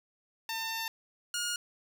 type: tone pair in turn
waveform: 10% pulse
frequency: 901 / 1430.2 Hz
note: A5 / F6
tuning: +41 / +41 cents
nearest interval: minor sixth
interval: 800 cents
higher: second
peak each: -25 / -23 dBFS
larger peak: second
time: 0.49-0.88 / 1.34-1.56 s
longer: first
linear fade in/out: 2 ms
effects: none